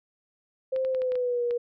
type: tone with pitch glide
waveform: sine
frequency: 523.3 to 479.9 Hz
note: C5 to B4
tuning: 0 to -50 cents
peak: -24 dBFS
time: 0.72-1.58 s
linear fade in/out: 10 ms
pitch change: -150 cents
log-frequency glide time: 0.89-1.43 s
type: clicks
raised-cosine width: 0.3 ms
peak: -27 dBFS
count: 7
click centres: 0.762 / 0.849 / 0.948 / 1.019 / 1.12 / 1.155 / 1.509 s
effects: none